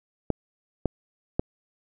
clicks, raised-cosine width 2 ms, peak -9 dBFS, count 3, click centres 0.303 / 0.857 / 1.395 s, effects none

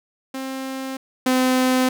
sawtooth tone pair in turn, 265.1 / 256.5 Hz, C4 / C4, +23 / -34 cents, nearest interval minor second, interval 57 cents, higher first, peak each -23 / -12 dBFS, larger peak second, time 0.34-0.97 / 1.26-1.89 s, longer neither, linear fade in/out 5 ms, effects none

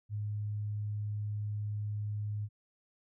sine tone, 104.6 Hz, G#2, 13 cents sharp, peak -33 dBFS, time 0.09-2.49 s, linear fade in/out 50 ms, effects none

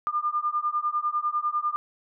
sine beating tone pair, 1200 / 1210 Hz, D6 / D#6, +37 / -49 cents, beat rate 10 Hz, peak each -27 dBFS, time 0.07-1.76 s, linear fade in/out 0 ms, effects none

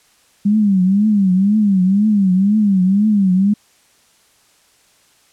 sine tone with vibrato, 198.6 Hz, G3, 23 cents sharp, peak -10 dBFS, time 0.45-3.54 s, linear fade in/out 10 ms, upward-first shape triangle, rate 2 Hz, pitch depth 170 cents each way, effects white hiss -54 dBFS RMS until 5.32 s + low-pass 10000 Hz 12 dB/octave

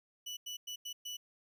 30% pulse tone bursts at uneven times, 2960 Hz, F#7, in tune, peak -37 dBFS, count 5, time 0.26-0.37 / 0.46-0.57 / 0.67-0.76 / 0.85-0.93 / 1.05-1.17 s, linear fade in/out 10 ms, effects none

